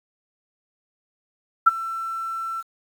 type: tone with ADSR envelope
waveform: sine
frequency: 1340 Hz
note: E6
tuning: 28 cents sharp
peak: -7 dBFS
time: 1.66-2.63 s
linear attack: 15 ms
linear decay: 22 ms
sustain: -19 dB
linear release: 35 ms
effects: 8-bit